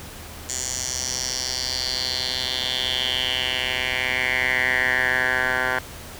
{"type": "tone with band-pass filter sweep", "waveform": "10% pulse", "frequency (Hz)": 127.7, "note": "C3", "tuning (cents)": -42, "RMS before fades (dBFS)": -24, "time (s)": [0.49, 5.79], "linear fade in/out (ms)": 2, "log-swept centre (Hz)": [7000, 1400], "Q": 4.6, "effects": ["added 80 Hz sine -42 dBFS peak until 6.19 s", "pink hiss -39 dBFS RMS until 6.19 s"]}